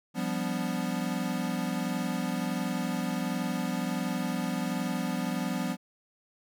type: chord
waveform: square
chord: G dominant seventh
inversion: third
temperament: equal with one note detuned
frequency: 174.61 / 196 / 246.9 / 289 Hz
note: F3 / G3 / B3 / D4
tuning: 0 / 0 / 0 / -28 cents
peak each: -35 / -35 / -34 / -39 dBFS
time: 0.14-5.77 s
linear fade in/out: 50 ms
effects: none